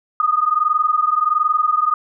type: tone pair together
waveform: sine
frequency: 1223.1 / 1244.5 Hz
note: D#6 / D#6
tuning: -30 / 0 cents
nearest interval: unison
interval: 30 cents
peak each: -17 dBFS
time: 0.2-1.94 s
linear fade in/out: 2 ms
effects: none